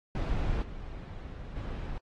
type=noise with level steps; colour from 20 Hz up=brown; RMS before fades=-30 / -41 / -36 dBFS; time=0.15-1.98 s; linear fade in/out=2 ms; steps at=0.62 / 1.56 s; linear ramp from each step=5 ms; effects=low-pass 4000 Hz 12 dB/octave + AAC 32 kbps